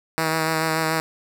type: tone with vibrato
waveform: 5% pulse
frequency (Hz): 160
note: D#3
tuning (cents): +49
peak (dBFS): -9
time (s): 0.18-1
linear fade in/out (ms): 0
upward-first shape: sine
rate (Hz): 6.9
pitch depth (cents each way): 19
effects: none